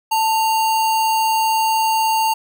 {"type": "tone with sample-and-hold", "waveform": "sine", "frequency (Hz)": 888, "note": "A5", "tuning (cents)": 16, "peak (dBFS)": -14, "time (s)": [0.11, 2.34], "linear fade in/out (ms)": 10, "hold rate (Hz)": 3675, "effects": []}